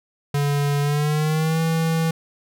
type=tone with pitch glide; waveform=square; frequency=143.5 to 162.94 Hz; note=D3 to E3; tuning=-40 to -20 cents; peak=-19 dBFS; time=0.34-2.11 s; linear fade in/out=5 ms; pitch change=+220 cents; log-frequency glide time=0.81-1.61 s; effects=none